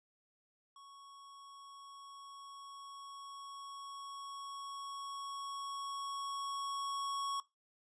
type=tone with level ramp; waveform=square; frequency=1108.7 Hz; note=C#6; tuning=in tune; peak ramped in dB=-55 to -36 dBFS; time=0.76-7.4 s; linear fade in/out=2 ms; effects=noise-tail reverb RT60 0.2 s tail -19 dB re dry + resampled to 22050 Hz